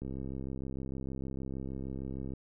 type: click train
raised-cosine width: 3 ms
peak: -27 dBFS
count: 155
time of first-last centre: 0.02-2.336 s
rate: 66.5 Hz
effects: none